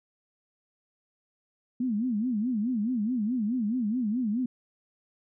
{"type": "tone with vibrato", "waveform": "sine", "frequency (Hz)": 230, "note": "A#3", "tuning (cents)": -23, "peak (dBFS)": -25, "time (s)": [1.8, 4.46], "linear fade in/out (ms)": 5, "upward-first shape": "sine", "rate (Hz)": 4.7, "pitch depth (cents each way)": 210, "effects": []}